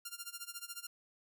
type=tone with tremolo; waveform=5% pulse; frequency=1396.9 Hz; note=F6; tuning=in tune; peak=-29 dBFS; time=0.05-0.87 s; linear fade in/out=5 ms; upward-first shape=sine; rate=14 Hz; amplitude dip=90%; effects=none